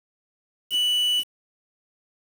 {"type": "tone with quantisation", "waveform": "triangle", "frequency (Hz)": 2960, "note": "F#7", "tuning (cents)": 0, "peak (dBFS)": -18, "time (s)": [0.7, 1.24], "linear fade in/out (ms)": 50, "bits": 6, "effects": []}